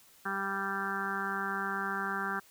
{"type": "harmonic tone", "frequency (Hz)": 195.9, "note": "G3", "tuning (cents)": -1, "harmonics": [1, 2, 4, 5, 6, 7, 8, 9], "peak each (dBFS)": [-41, -42, -41, -43, -39, -38, -36, -45], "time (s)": [0.25, 2.4], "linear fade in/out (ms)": 10, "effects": ["white hiss -60 dBFS RMS until 2.5 s"]}